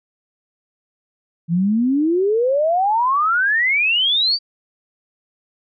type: exponential sweep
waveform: sine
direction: up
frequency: 161.9 to 4715 Hz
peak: -14 dBFS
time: 1.48-4.39 s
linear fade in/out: 50 ms
effects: none